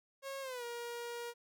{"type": "tone with pitch glide", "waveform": "sawtooth", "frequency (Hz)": [545, 474.5], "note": ["C#5", "A#4"], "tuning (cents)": [-29, 31], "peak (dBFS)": -37, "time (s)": [0.22, 1.34], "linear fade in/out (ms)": 50, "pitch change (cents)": -240, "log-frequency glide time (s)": [0.41, 0.64], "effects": []}